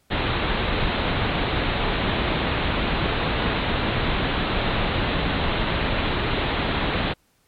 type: low-pass noise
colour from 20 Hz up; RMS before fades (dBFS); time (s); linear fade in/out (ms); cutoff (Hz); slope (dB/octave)
pink; -23; 0.1-7.14; 20; 4000; 96
effects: pink hiss -64 dBFS RMS until 7.47 s + MP3 64 kbps